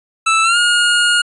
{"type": "tone with pitch glide", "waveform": "25% pulse", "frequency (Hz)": [1318.5, 1429.6], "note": ["E6", "F6"], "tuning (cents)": [0, 40], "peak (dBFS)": -7, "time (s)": [0.26, 1.22], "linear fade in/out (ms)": 10, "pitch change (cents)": 140, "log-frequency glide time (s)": [0.43, 0.58], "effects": ["resampled to 24000 Hz"]}